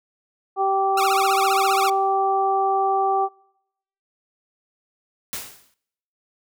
harmonic tone, 388.8 Hz, G4, 14 cents flat, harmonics 1 / 2 / 3, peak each -24 / -19 / -26 dBFS, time 0.56-3.29 s, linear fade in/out 50 ms
sawtooth tone with vibrato, 1244.5 Hz, D#6, in tune, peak -18 dBFS, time 0.97-1.9 s, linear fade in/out 5 ms, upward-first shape triangle, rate 15 Hz, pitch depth 250 cents each way
white noise with exponential decay, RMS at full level -27 dBFS, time 5.33-5.74 s, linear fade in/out 0 ms, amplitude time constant 89 ms
effects noise-tail reverb RT60 0.8 s tail -24 dB re dry

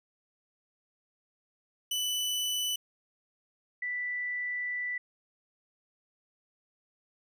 sawtooth / sine tone pair in turn, 2984 / 1975 Hz, F#7 / B6, +14 / 0 cents, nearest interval perfect fifth, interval 714 cents, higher first, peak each -26 / -31 dBFS, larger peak first, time 1.91-2.76 / 3.82-4.98 s, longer second, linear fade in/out 5 ms, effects none

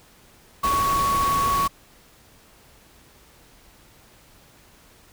sine tone in noise, 1116 Hz, C#6, 11 cents sharp, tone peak -19 dBFS, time 0.63-1.68 s, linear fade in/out 10 ms, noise pink, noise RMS -29 dBFS, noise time 0.63-1.68 s, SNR +7 dB, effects pink hiss -53 dBFS RMS until 5.12 s

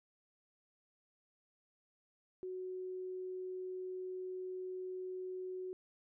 sine tone, 370 Hz, F#4, in tune, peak -40 dBFS, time 2.43-5.73 s, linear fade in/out 0 ms, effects none

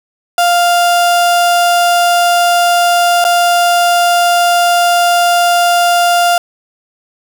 35% pulse tone with dropouts, 698.5 Hz, F5, in tune, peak -6 dBFS, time 0.38-6.38 s, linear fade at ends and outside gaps 2 ms, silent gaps 3.242-3.249 s, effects none

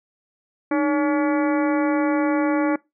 harmonic tone with a mistuned harmonic, 284 Hz, C#4, 42 cents sharp, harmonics 1 / 2 / 3 / 4 / 5 / 6 / 7 / 8, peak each -19 / -25 / -29 / -31 / -33 / -35 / -36 / -37 dBFS, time 0.71-2.76 s, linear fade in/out 5 ms, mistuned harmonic 1, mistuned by +120 cents, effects noise-tail reverb RT60 0.2 s tail -22 dB re dry

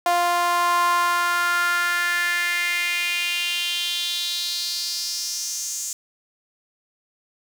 sawtooth tone with high-pass filter sweep, 349.2 Hz, F4, in tune, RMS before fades -23 dBFS, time 0.06-5.93 s, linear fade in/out 2 ms, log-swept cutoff 770 to 7000 Hz, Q 4.3, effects none

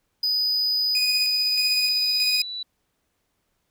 triangle tone, 4978 Hz, D#8, in tune, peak -19 dBFS, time 0.23-2.42 s, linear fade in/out 5 ms
sine tone with exponential growth, 3953 Hz, B7, 1 cent sharp, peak -28 dBFS, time 0.46-2.63 s, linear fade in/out 5 ms, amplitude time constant 470 ms
sawtooth tone with tremolo, 2481 Hz, D#7, 6 cents flat, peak -22 dBFS, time 0.95-2.42 s, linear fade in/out 2 ms, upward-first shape square, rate 1.6 Hz, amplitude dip 55%
effects pink hiss -73 dBFS RMS until 3.7 s

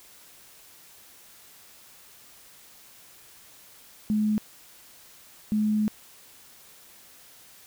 sine tone pair in turn, 213 / 213 Hz, G#3 / G#3, +44 / +44 cents, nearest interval unison, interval 0 cents, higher neither, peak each -21 dBFS, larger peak neither, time 4.1-4.38 / 5.52-5.88 s, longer second, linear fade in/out 0 ms, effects white hiss -52 dBFS RMS until 7.66 s

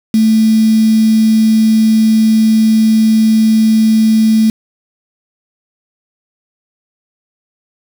sine tone with quantisation, 220 Hz, A3, in tune, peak -6 dBFS, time 0.14-4.5 s, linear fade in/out 2 ms, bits 4, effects none

